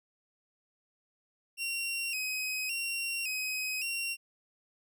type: tone with vibrato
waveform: sawtooth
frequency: 2635 Hz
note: E7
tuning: 1 cent flat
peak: -29 dBFS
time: 1.57-4.17 s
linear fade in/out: 50 ms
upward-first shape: square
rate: 0.89 Hz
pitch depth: 73 cents each way
effects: none